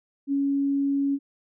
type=tone; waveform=sine; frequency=278.7 Hz; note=C#4; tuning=9 cents sharp; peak=-21 dBFS; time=0.27-1.19 s; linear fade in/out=50 ms; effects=none